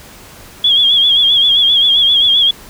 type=tone with vibrato; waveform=sine; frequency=3322 Hz; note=G#7; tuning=in tune; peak=-7 dBFS; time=0.64-2.51 s; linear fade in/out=5 ms; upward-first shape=sine; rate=7.6 Hz; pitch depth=67 cents each way; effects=pink hiss -37 dBFS RMS until 2.69 s